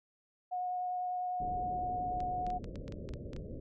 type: tone with vibrato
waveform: sine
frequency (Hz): 726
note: F#5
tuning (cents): -33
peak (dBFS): -33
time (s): 0.51-2.59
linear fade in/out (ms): 20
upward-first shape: sine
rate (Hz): 10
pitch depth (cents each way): 8
type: low-pass noise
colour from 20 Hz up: pink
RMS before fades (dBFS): -43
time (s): 1.4-3.6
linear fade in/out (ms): 5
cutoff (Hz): 600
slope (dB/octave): 96
type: clicks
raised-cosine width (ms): 0.2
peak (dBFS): -33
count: 11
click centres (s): 2.204 / 2.466 / 2.503 / 2.643 / 2.757 / 2.88 / 2.923 / 3.09 / 3.137 / 3.333 / 3.364
effects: none